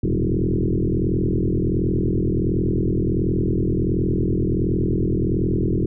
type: tone with frequency modulation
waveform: sine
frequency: 108.4 Hz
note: A2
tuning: 25 cents flat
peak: -17 dBFS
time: 0.03-5.86 s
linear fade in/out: 5 ms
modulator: 41.4 Hz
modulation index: 6.8
effects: none